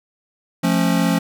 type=chord; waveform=square; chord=F augmented; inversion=none; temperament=just; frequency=174.61 / 218.3 / 272.8 Hz; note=F3 / A3 / C#4; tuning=0 / -13 / -28 cents; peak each=-19 / -22 / -21 dBFS; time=0.63-1.19 s; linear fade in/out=10 ms; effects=none